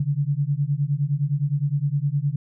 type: beating tone pair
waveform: sine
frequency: 138.59 / 148.29 Hz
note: C#3 / D3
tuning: 0 / +17 cents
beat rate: 9.7 Hz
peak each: -23 dBFS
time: 0-2.36 s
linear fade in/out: 5 ms
effects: none